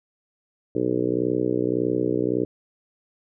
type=harmonic tone with a mistuned harmonic; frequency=61.74 Hz; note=B1; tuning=in tune; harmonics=2 / 3 / 4 / 5 / 6 / 7 / 8 / 9; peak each=-33 / -33 / -32 / -25 / -27 / -26 / -31 / -38 dBFS; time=0.75-2.45 s; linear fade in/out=5 ms; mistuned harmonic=2; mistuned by=-18 cents; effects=none